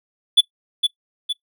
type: tone with echo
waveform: triangle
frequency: 3455 Hz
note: A7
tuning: 32 cents flat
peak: -6 dBFS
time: 0.37-0.41 s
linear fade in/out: 10 ms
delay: 460 ms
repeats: 2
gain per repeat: -6 dB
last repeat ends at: 1.33 s
effects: noise-tail reverb RT60 0.1 s tail -19 dB re dry